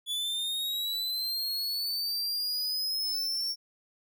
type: linear sweep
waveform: 45% pulse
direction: up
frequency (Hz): 3422 to 5500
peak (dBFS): -29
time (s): 0.06-3.56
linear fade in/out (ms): 50
effects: none